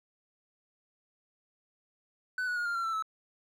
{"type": "tone with pitch steps", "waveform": "triangle", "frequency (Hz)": [1502, 1466.8, 1432.5, 1399, 1366.2, 1334.3, 1303], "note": ["F#6", "F#6", "F6", "F6", "F6", "E6", "E6"], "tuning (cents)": [26, -15, 44, 3, -38, 21, -20], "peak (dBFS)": -28, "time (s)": [2.38, 3.024], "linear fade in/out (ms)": 2, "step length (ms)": 92, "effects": []}